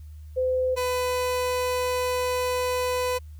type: tone pair in turn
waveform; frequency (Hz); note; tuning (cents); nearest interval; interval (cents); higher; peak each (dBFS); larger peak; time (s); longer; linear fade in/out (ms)
sine / 30% pulse; 512 / 500.3; C5 / B4; -38 / +22; unison; 40; first; -21; neither; 0.36-0.76 / 0.76-3.19; second; 20
effects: added 76 Hz sine -39 dBFS peak until 3.39 s + white hiss -65 dBFS RMS until 3.39 s